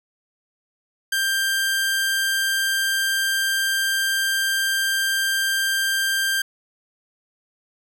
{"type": "tone", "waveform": "sawtooth", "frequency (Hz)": 1583, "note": "G6", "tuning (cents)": 17, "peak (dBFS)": -16, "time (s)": [1.12, 6.42], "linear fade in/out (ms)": 5, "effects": []}